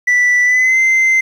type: tone with pitch glide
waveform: sine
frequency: 1971 to 2074 Hz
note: B6 to C7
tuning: -4 to -16 cents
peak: -6 dBFS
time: 0.07-1.21 s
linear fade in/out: 10 ms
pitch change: +88 cents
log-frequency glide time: 0.44-0.79 s
effects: tanh soft clip ceiling -8 dBFS + 7-bit